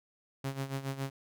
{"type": "tone with tremolo", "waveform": "sawtooth", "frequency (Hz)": 136, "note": "C#3", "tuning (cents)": -33, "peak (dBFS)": -28, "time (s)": [0.44, 1.1], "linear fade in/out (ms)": 5, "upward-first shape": "sine", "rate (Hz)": 7.2, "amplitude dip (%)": 75, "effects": []}